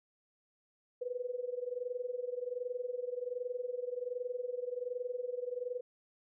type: tone with amplitude modulation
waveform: sine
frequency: 494.2 Hz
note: B4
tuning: 1 cent sharp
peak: -32 dBFS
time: 1.01-5.81 s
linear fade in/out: 10 ms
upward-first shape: sine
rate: 21.3 Hz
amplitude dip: 85%
effects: none